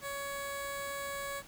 10% pulse tone with notch filter, 560 Hz, C#5, 18 cents sharp, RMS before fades -39 dBFS, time 0.01-1.43 s, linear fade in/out 50 ms, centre 2900 Hz, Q 1.7, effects pink hiss -54 dBFS RMS until 1.47 s

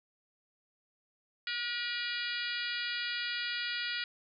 harmonic tone with a mistuned harmonic, 480 Hz, B4, 49 cents flat, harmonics 3 / 4 / 5 / 6 / 7 / 8 / 9 / 10, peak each -39 / -40 / -41 / -42 / -42 / -43 / -44 / -44 dBFS, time 1.47-4.04 s, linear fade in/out 2 ms, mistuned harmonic 8, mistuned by +24 cents, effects none

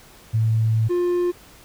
sine / triangle tone pair in turn, 111.3 / 353.4 Hz, A2 / F4, +20 / +21 cents, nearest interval octave + minor sixth, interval 2001 cents, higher second, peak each -16 dBFS, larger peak neither, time 0.33-0.89 / 0.89-1.32 s, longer first, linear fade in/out 20 ms, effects pink hiss -48 dBFS RMS until 1.64 s

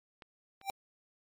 clicks, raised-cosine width 0.3 ms, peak -33 / -37 dBFS, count 2, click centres 0.222 / 0.614 s
square tone with exponential growth, 784 Hz, G5, in tune, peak -29 dBFS, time 0.61-0.7 s, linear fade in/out 0 ms, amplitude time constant 18 ms
effects MP3 96 kbps

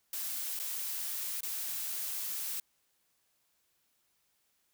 blue noise with dropouts, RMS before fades -37 dBFS, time 0.13-2.6 s, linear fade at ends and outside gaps 2 ms, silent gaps 0.591-0.598 / 1.407-1.431 s, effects white hiss -75 dBFS RMS until 4.73 s

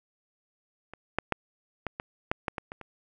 clicks, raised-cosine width 0.5 ms, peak -27 / -10 / -10 / -16 / -18 / -10 / -13 / -18 / -23 / -27 dBFS, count 10, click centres 0.936 / 1.186 / 1.323 / 1.867 / 1.999 / 2.315 / 2.482 / 2.582 / 2.719 / 2.813 s, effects none

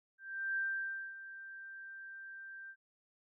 sine tone with ADSR envelope, 1574 Hz, G6, 7 cents sharp, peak -32 dBFS, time 0.18-2.76 s, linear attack 390 ms, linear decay 570 ms, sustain -14 dB, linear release 62 ms, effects none

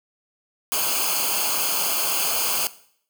white noise with comb filter, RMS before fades -23 dBFS, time 0.72-2.67 s, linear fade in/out 0 ms, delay 0.53 ms, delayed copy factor -0.85, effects noise-tail reverb RT60 0.6 s tail -17 dB re dry

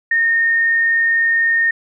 sine tone, 1836 Hz, A#6, 27 cents flat, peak -12 dBFS, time 0.11-1.71 s, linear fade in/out 5 ms, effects none

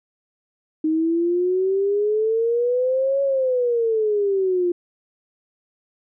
sine exponential two-way sweep, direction up then down, 310.6 to 557 to 347.1 Hz, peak -17 dBFS, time 0.84-4.72 s, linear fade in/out 5 ms, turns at 3.22 s, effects none

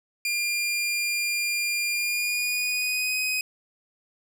sawtooth tone with pitch glide, 2400 to 2512 Hz, D7 to D#7, +37 to +16 cents, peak -21 dBFS, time 0.25-3.41 s, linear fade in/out 2 ms, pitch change +79 cents, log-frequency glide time 1.91-3.18 s, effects none

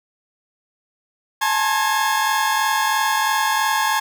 40% pulse tone cluster, 852 / 895 / 1070 / 1654 Hz, G#5 / A5 / C6 / G#6, +44 / +29 / +38 / -8 cents, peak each -22 dBFS, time 1.41-4 s, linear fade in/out 10 ms, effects none

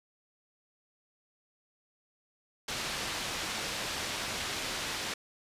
white low-pass noise, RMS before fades -36 dBFS, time 2.68-5.14 s, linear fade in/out 5 ms, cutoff 4800 Hz, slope 12 dB/octave, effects resampled to 32000 Hz

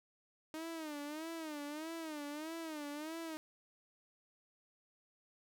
sawtooth tone with vibrato, 309.3 Hz, D#4, 10 cents flat, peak -38 dBFS, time 0.54-3.37 s, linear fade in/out 0 ms, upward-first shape sine, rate 1.6 Hz, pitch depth 120 cents each way, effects none

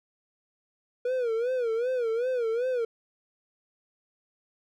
triangle tone with vibrato, 480 Hz, B4, 49 cents flat, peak -23 dBFS, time 1.05-2.85 s, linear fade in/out 5 ms, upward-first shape sine, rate 2.6 Hz, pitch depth 130 cents each way, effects none

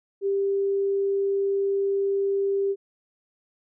sine tone, 395.1 Hz, G4, 14 cents sharp, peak -21 dBFS, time 0.21-2.76 s, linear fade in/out 50 ms, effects none

